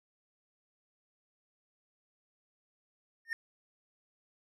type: tone with exponential growth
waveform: triangle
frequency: 1827 Hz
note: A#6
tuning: 35 cents flat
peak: -26 dBFS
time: 3.25-3.33 s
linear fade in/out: 1 ms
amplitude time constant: 16 ms
effects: none